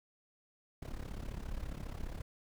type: noise with amplitude modulation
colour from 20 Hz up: brown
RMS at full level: -38 dBFS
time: 0.82-2.22 s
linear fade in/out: 5 ms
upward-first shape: sine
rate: 34.7 Hz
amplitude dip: 80%
effects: none